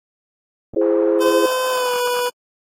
clicks, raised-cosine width 2 ms, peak -21 dBFS, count 2, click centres 0.737 / 0.746 s
sine chord, E augmented, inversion none, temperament equal with one note detuned, 335.4 / 415.3 / 523.3 Hz, E4 / G#4 / B#4, +30 / 0 / 0 cents, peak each -18 dBFS, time 0.76-1.46 s, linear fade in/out 5 ms
white band-pass noise, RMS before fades -34 dBFS, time 0.81-1.89 s, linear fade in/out 5 ms, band 450 to 1200 Hz, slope 24 dB/octave
25% pulse tone with pitch glide, 512 to 490.9 Hz, C5 to B4, -38 to -10 cents, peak -14 dBFS, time 1.2-2.3 s, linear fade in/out 20 ms, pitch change -72 cents, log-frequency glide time 1.7-1.94 s
effects AAC 48 kbps

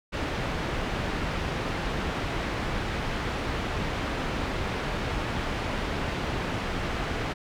pink low-pass noise, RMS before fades -30 dBFS, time 0.12-7.34 s, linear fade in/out 20 ms, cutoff 2900 Hz, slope 12 dB/octave, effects none

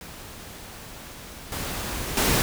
pink noise with level steps, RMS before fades -41 / -31 / -21 dBFS, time 0.01-2.42 s, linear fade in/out 0 ms, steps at 1.52 / 2.17 s, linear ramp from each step 2 ms, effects none

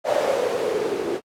violet noise with low-pass filter sweep, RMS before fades -23 dBFS, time 0.04-1.21 s, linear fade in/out 50 ms, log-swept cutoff 600 to 370 Hz, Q 7.4, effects AAC 64 kbps

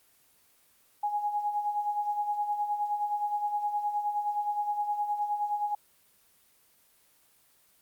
sine tone with tremolo, 830 Hz, G#5, 1 cent flat, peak -25 dBFS, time 1.03-5.75 s, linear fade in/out 5 ms, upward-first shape sine, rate 9.6 Hz, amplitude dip 60%, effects white hiss -64 dBFS RMS until 7.81 s + Opus 24 kbps

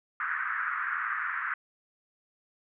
white band-pass noise, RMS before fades -32 dBFS, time 0.2-1.54 s, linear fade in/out 2 ms, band 1200 to 1800 Hz, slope 48 dB/octave, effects none

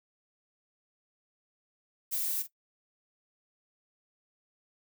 violet noise with echo, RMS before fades -32 dBFS, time 2.11-2.43 s, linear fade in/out 20 ms, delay 45 ms, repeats 1, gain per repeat -12 dB, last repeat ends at 2.475 s, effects noise-tail reverb RT60 0.1 s tail -17 dB re dry

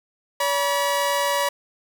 sawtooth tone pair together, 569.1 / 969 Hz, C#5 / B5, +45 / -33 cents, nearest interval major sixth, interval 922 cents, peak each -19 dBFS, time 0.4-1.49 s, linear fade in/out 5 ms, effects none

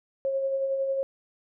sine tone with tremolo, 541 Hz, C#5, 42 cents flat, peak -23 dBFS, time 0.25-1.03 s, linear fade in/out 0 ms, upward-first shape sine, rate 11 Hz, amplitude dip 35%, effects none

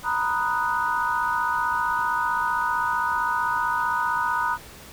sine chord, B major seventh, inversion third, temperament equal, 932.3 / 987.8 / 1244.5 / 1480 Hz, A#5 / B5 / D#6 / F#6, 0 / 0 / 0 / 0 cents, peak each -27 dBFS, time 0.03-4.58 s, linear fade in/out 50 ms, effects pink hiss -44 dBFS RMS until 4.92 s

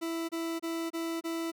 40% pulse tone bursts, 330.6 Hz, E4, 5 cents sharp, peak -31 dBFS, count 5, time 0.01-1.518 s, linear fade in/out 20 ms, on 280 ms, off 27 ms, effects none

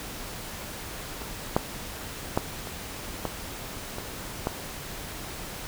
clicks, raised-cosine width 1 ms, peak -23 / -6 / -8 / -22 / -13 / -21 / -11 dBFS, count 7, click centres 1.218 / 1.565 / 2.375 / 2.672 / 3.253 / 3.984 / 4.471 s, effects pink hiss -38 dBFS RMS until 5.67 s

